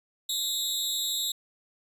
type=tone with amplitude modulation; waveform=sawtooth; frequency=3779 Hz; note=A#7; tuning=23 cents sharp; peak=-20 dBFS; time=0.29-1.32 s; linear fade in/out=5 ms; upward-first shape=sine; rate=267 Hz; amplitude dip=100%; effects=resampled to 32000 Hz